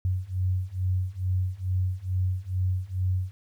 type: beating tone pair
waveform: sine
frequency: 91.3 / 93.6 Hz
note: F#2 / F#2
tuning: -23 / +20 cents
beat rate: 2.3 Hz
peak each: -28 / -27 dBFS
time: 0.05-3.31 s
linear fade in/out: 0 ms
effects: 10-bit